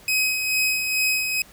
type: tone with tremolo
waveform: sawtooth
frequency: 2532 Hz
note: D#7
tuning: 30 cents sharp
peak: -15 dBFS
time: 0.08-1.42 s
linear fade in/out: 2 ms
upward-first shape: sine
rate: 2.3 Hz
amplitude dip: 45%
effects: pink hiss -49 dBFS RMS until 1.52 s